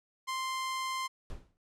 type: tone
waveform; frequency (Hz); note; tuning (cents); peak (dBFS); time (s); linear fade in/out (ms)
sawtooth; 1046.5; C6; 0; -29; 0.27-1.08; 20
type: noise with exponential decay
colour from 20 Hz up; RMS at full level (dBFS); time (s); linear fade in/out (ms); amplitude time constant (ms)
brown; -38; 1.3-1.57; 0; 58
effects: low-pass 10000 Hz 12 dB/octave